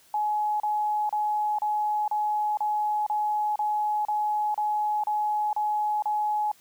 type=tone bursts; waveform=sine; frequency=844 Hz; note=G#5; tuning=28 cents sharp; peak=-23 dBFS; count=13; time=0.14-6.516 s; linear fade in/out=2 ms; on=460 ms; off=33 ms; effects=white hiss -58 dBFS RMS until 6.6 s